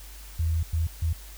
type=tone bursts at uneven times; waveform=sine; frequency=81.5 Hz; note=E2; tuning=19 cents flat; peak=-22 dBFS; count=3; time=0.39-0.63 / 0.73-0.87 / 1.02-1.13 s; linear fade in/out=5 ms; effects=added 50 Hz sine -42 dBFS peak until 1.37 s + white hiss -48 dBFS RMS until 1.37 s